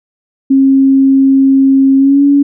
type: tone with pitch glide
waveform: sine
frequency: 270 to 282.8 Hz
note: C#4 to C#4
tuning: -45 to +35 cents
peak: -4 dBFS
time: 0.5-2.43 s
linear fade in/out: 10 ms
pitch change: +80 cents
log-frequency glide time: 1.98-2.23 s
effects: none